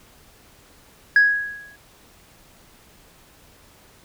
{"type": "tone with exponential decay", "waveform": "sine", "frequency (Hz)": 1661.2, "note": "G#6", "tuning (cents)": 0, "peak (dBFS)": -7, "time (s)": [1.16, 1.76], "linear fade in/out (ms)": 2, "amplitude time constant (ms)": 130, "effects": ["tanh soft clip ceiling -8 dBFS", "pink hiss -52 dBFS RMS until 4.04 s"]}